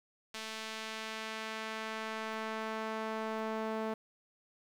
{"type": "tone with band-pass filter sweep", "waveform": "sawtooth", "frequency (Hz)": 220, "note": "A3", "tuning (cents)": 0, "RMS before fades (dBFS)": -39, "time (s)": [0.34, 3.94], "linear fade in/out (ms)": 5, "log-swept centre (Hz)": [3800, 670], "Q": 0.75, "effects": ["10-bit"]}